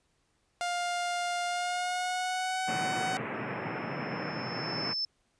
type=tone with pitch glide; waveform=sawtooth; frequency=704 to 750.2 Hz; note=F5 to F#5; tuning=+14 to +24 cents; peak=-26 dBFS; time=0.61-3.17 s; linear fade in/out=0 ms; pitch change=+110 cents; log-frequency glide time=1.46-2.62 s
type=band-pass noise; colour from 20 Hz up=pink; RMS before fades=-36 dBFS; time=2.67-4.94 s; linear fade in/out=20 ms; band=120 to 2500 Hz; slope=48 dB/octave
type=tone with exponential growth; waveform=sine; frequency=5274 Hz; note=E8; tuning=in tune; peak=-28 dBFS; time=3.34-5.05 s; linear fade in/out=2 ms; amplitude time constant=370 ms
effects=pink hiss -73 dBFS RMS until 5.39 s + resampled to 22050 Hz